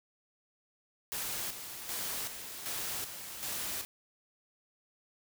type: noise with tremolo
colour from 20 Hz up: white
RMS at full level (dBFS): -37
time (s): 1.12-3.85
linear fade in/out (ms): 0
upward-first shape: square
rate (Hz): 1.3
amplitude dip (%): 55
effects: none